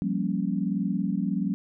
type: chord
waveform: sine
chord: G half-diminished seventh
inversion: third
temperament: equal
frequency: 174.61 / 196 / 233.1 / 277.2 Hz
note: F3 / G3 / Bb3 / Db4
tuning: 0 / 0 / 0 / 0 cents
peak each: -30 / -27 / -32 / -32 dBFS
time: 0.02-1.54 s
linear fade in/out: 0 ms
effects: none